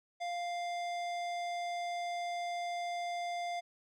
sine tone with hard clipping, 698.5 Hz, F5, in tune, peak -37 dBFS, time 0.2-3.61 s, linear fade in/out 20 ms, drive 15 dB, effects none

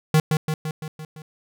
square tone with echo, 155.56 Hz, D#3, in tune, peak -14 dBFS, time 0.14-0.2 s, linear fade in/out 2 ms, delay 170 ms, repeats 6, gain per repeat -4 dB, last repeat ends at 1.22 s, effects none

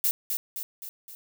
violet noise with echo, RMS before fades -24 dBFS, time 0.04-0.11 s, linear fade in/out 0 ms, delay 260 ms, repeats 4, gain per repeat -5 dB, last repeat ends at 1.15 s, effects none

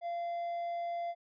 triangle tone, 688 Hz, F5, 26 cents flat, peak -32 dBFS, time 0.01-1.15 s, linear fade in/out 50 ms, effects resampled to 11025 Hz

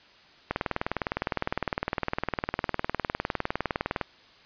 click train, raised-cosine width 0.5 ms, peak -11 dBFS, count 70, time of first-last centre 0.51-4.013 s, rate 19.7 Hz, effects white hiss -55 dBFS RMS until 4.45 s + resampled to 11025 Hz

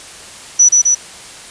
sine tone with echo, 5920 Hz, F#8, in tune, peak -4 dBFS, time 0.59-0.69 s, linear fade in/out 10 ms, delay 130 ms, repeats 2, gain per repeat -2 dB, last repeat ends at 0.95 s, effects white hiss -34 dBFS RMS until 1.5 s + resampled to 22050 Hz

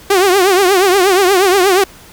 sawtooth tone with vibrato, 379.5 Hz, F#4, 44 cents sharp, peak -4 dBFS, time 0.1-1.84 s, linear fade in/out 5 ms, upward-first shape triangle, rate 8.4 Hz, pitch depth 150 cents each way, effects pink hiss -39 dBFS RMS until 2.12 s

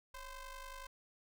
sawtooth ring-modulated tone, 523.3 Hz, C5, in tune, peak -40 dBFS, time 0.14-0.87 s, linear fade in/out 5 ms, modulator 498 Hz, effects none

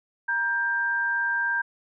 sine tone pair together, 943 / 1585.9 Hz, A#5 / G6, +20 / +20 cents, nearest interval major sixth, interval 900 cents, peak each -31 / -23 dBFS, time 0.28-1.62 s, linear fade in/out 10 ms, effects none

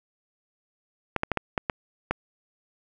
clicks, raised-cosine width 0.5 ms, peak -9 dBFS, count 7, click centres 1.163 / 1.234 / 1.317 / 1.373 / 1.578 / 1.698 / 2.11 s, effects none

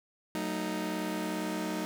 sawtooth chord, D# diminished, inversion first, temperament just, 186.68 / 224 / 311.1 Hz, F#3 / A3 / D#4, +16 / +31 / 0 cents, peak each -33 / -34 / -31 dBFS, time 0.35-1.85 s, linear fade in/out 0 ms, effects none

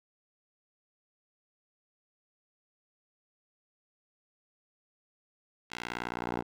10% pulse tone with band-pass filter sweep, 59.5 Hz, A#1, 36 cents sharp, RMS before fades -37 dBFS, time 5.7-6.43 s, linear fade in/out 20 ms, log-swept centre 3000 to 600 Hz, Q 0.85, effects none

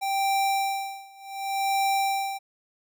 square tone with tremolo, 784 Hz, G5, in tune, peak -22 dBFS, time 0.01-2.39 s, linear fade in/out 20 ms, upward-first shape sine, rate 0.67 Hz, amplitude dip 95%, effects none

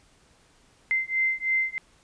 sine beating tone pair, 2076 / 2079.1 Hz, C7 / C7, -14 / -12 cents, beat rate 3.1 Hz, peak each -26 dBFS, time 0.91-1.78 s, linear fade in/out 0 ms, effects pink hiss -60 dBFS RMS until 2.03 s + resampled to 22050 Hz

